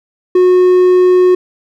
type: tone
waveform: triangle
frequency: 364.4 Hz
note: F#4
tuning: 26 cents flat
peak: -3 dBFS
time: 0.35-1.35 s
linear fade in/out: 5 ms
effects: none